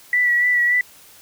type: tone with vibrato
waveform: sine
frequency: 1953 Hz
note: B6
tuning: 20 cents flat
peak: -14 dBFS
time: 0.13-0.81 s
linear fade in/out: 2 ms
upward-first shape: sine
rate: 3.5 Hz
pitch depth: 26 cents each way
effects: white hiss -47 dBFS RMS until 1.21 s

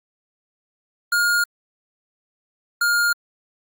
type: tone pair in turn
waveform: square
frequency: 1422 / 1413.9 Hz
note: F6 / F6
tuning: +31 / +21 cents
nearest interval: unison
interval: 10 cents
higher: first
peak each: -17 dBFS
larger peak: neither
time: 1.12-1.44 / 2.81-3.13 s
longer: neither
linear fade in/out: 5 ms
effects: Opus 48 kbps

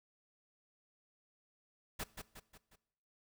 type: noise with echo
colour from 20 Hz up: pink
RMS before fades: -40 dBFS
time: 1.99-2.04 s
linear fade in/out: 10 ms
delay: 180 ms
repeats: 4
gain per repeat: -6 dB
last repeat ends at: 2.76 s
effects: noise-tail reverb RT60 0.9 s tail -20 dB re dry

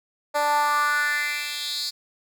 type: tone with high-pass filter sweep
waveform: 10% pulse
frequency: 293.7 Hz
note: D4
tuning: in tune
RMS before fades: -24 dBFS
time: 0.34-1.91 s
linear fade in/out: 20 ms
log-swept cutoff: 660 to 4700 Hz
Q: 4.1
effects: none

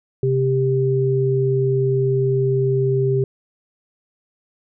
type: tone pair together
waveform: sine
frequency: 131.82 / 395 Hz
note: C3 / G4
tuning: +13 / +13 cents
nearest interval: octave + perfect fifth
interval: 1900 cents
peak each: -18 dBFS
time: 0.23-3.24 s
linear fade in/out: 2 ms
effects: none

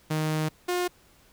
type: tone pair in turn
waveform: sawtooth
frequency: 155.56 / 357 Hz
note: D#3 / F4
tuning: 0 / +38 cents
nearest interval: octave + major second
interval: 1438 cents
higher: second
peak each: -21 dBFS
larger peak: neither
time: 0.1-0.49 / 0.68-0.88 s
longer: first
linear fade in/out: 10 ms
effects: pink hiss -59 dBFS RMS until 1.32 s

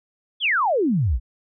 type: exponential sweep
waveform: sine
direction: down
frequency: 3559 to 48.93 Hz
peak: -17 dBFS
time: 0.4-1.2 s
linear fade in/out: 50 ms
effects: none

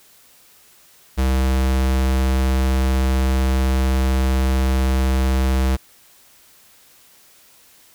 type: tone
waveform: square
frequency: 65.41 Hz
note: C2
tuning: in tune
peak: -16 dBFS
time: 1.17-5.77 s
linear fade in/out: 20 ms
effects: white hiss -51 dBFS RMS until 7.94 s

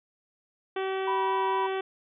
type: harmonic tone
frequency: 382.5 Hz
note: G4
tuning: 42 cents flat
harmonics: 1 / 2 / 3 / 4 / 5 / 6 / 7 / 8 / 9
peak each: -29 / -35 / -39 / -41 / -43 / -45 / -46 / -47 / -48 dBFS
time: 0.76-1.81 s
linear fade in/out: 5 ms
type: tone with vibrato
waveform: sine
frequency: 979 Hz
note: B5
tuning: 15 cents flat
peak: -26 dBFS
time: 1.07-1.67 s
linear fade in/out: 10 ms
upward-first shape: triangle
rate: 4.5 Hz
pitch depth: 13 cents each way
effects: none

